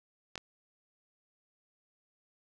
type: clicks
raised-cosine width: 0.2 ms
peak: -22 dBFS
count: 2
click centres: 0.356 / 0.378 s
effects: none